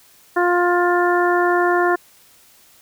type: harmonic tone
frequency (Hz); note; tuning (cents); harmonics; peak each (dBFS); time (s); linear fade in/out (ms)
352.6; F4; +17; 1 / 2 / 3 / 4 / 5; -17 / -20 / -22 / -23 / -24; 0.36-1.96; 10
effects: white hiss -51 dBFS RMS until 2.81 s